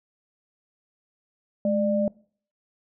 sine tone pair together, 210.9 / 596.5 Hz, G#3 / D5, +27 / +27 cents, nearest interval octave + tritone, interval 1800 cents, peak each -23 dBFS, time 1.65-2.08 s, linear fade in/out 2 ms, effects noise-tail reverb RT60 0.5 s tail -23 dB re dry

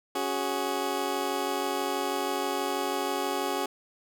20% pulse chord, C# suspended fourth, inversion none, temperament just, 277.2 / 369.6 / 415.8 Hz, C#4 / F#4 / G#4, 0 / -2 / +2 cents, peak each -29 / -27 / -28 dBFS, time 0.15-3.66 s, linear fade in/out 5 ms, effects none

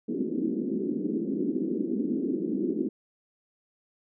white band-pass noise, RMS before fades -29 dBFS, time 0.08-2.89 s, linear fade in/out 5 ms, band 200 to 370 Hz, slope 48 dB/octave, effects none

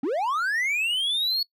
triangle linear sweep, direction up, 240.5 to 4421 Hz, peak -21 dBFS, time 0.03-1.43 s, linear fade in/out 5 ms, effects noise-tail reverb RT60 0.1 s tail -23 dB re dry

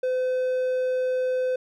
triangle tone, 510 Hz, C5, 44 cents flat, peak -20 dBFS, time 0.03-1.56 s, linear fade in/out 5 ms, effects none

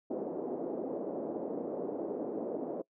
pink band-pass noise, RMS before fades -37 dBFS, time 0.1-2.82 s, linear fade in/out 10 ms, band 270 to 580 Hz, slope 24 dB/octave, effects noise-tail reverb RT60 0.1 s tail -23 dB re dry

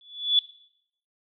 sine tone with exponential growth, 3439 Hz, A7, 40 cents flat, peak -14 dBFS, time 0.01-0.39 s, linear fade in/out 1 ms, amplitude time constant 81 ms, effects noise-tail reverb RT60 0.7 s tail -18 dB re dry

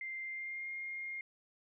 sine tone with pitch glide, 2093 to 2127 Hz, C7 to C7, 0 to +28 cents, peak -39 dBFS, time 0.01-1.21 s, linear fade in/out 2 ms, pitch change +28 cents, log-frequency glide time 0.23-0.7 s, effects none

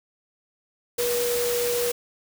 sine tone in noise, 482 Hz, B4, 42 cents flat, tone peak -23 dBFS, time 0.98-1.92 s, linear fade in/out 10 ms, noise white, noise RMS -29 dBFS, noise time 0.98-1.92 s, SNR +3 dB, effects none

